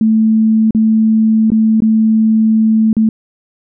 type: tone with dropouts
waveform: sine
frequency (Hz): 220.1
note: A3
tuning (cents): +1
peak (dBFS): -7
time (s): 0.01-3.09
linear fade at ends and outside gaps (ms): 2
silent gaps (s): 0.708-0.748 / 1.503-1.518 / 1.804-1.821 / 2.93-2.967
effects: none